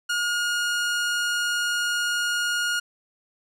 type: tone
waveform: sawtooth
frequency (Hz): 1431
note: F6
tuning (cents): +42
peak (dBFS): -19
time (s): 0.09-2.8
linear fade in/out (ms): 10
effects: low-pass 10000 Hz 12 dB/octave